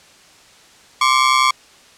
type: ring-modulated tone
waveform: sawtooth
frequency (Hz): 1108.7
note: C#6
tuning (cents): 0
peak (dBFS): -5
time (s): 1.01-1.51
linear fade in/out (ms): 5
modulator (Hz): 65.2
effects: white hiss -47 dBFS RMS until 1.97 s + low-pass 7000 Hz 12 dB/octave